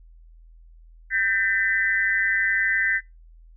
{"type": "tone cluster", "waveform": "sine", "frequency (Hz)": [1572, 1811, 2004], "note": ["G6", "A6", "B6"], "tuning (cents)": [4, 49, 25], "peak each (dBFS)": -24, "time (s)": [1.1, 3.01], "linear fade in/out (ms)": 50, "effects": ["noise-tail reverb RT60 0.2 s tail -22 dB re dry", "added 41 Hz sine -46 dBFS peak until 3.56 s"]}